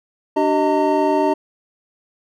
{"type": "tone cluster", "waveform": "triangle", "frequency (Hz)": [294.1, 382.4, 625, 910], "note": ["D4", "G4", "D#5", "A#5"], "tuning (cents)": [3, -43, 8, -42], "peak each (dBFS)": -18, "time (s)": [0.36, 1.34], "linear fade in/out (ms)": 10, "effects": []}